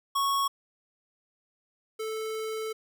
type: tone pair in turn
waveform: square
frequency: 1106 / 438.9 Hz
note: C#6 / A4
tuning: -4 / -4 cents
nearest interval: octave + major third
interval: 1600 cents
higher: first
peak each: -25 / -32 dBFS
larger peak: first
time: 0.15-0.48 / 1.99-2.73 s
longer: second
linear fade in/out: 10 ms
effects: none